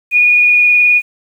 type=tone with vibrato; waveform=sine; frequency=2452 Hz; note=D#7; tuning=26 cents flat; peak=-6 dBFS; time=0.11-1.02 s; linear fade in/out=50 ms; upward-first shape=triangle; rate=19 Hz; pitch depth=15 cents each way; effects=7-bit